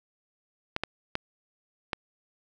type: clicks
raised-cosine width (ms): 0.3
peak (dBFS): -12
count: 4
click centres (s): 0.764 / 0.836 / 1.154 / 1.932
effects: none